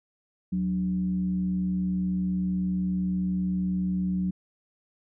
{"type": "tone with frequency modulation", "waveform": "sine", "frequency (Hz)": 184.1, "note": "F#3", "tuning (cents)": -8, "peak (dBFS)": -24, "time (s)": [0.52, 4.31], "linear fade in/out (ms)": 10, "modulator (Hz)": 110, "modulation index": 0.36, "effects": []}